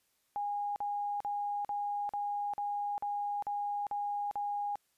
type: tone bursts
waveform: sine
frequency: 819 Hz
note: G#5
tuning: 24 cents flat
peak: -32 dBFS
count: 10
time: 0.36-4.756 s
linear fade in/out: 0 ms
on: 400 ms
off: 44 ms
effects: white hiss -75 dBFS RMS until 4.97 s + resampled to 32000 Hz